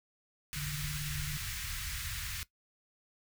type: band-stop noise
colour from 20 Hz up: pink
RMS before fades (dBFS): -39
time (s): 0.53-2.43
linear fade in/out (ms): 0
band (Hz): 120 to 1500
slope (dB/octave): 24
type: tone with tremolo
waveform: sine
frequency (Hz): 146.83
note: D3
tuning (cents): 0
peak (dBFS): -36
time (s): 0.56-1.37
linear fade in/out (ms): 0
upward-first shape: sine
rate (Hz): 18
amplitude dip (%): 35
effects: noise-tail reverb RT60 0.1 s tail -17 dB re dry